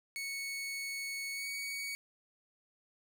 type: tone with pitch glide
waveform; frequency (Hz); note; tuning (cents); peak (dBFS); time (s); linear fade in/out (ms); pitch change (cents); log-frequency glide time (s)
sawtooth; 2214 to 2244; C#7 to C#7; -3 to +21; -34; 0.16-1.95; 0; +24; 1.33-1.48
effects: none